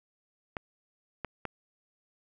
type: clicks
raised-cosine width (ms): 0.5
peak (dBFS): -19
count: 3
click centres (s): 0.568 / 1.247 / 1.453
effects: none